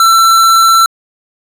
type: tone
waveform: square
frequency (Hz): 1342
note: E6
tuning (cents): +31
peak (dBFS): -5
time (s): 0-0.86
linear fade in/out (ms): 2
effects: resampled to 32000 Hz